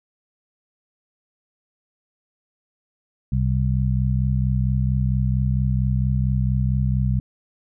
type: harmonic tone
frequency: 64.4 Hz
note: C2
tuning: 27 cents flat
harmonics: 1 / 2 / 3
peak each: -22 / -20 / -26 dBFS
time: 3.32-7.2 s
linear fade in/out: 5 ms
effects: none